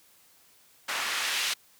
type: noise with band-pass filter sweep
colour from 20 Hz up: white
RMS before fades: -30 dBFS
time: 0.88-1.54 s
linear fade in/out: 10 ms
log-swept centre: 1400 to 3000 Hz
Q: 1
effects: white hiss -60 dBFS RMS until 1.79 s + high-pass 60 Hz 12 dB/octave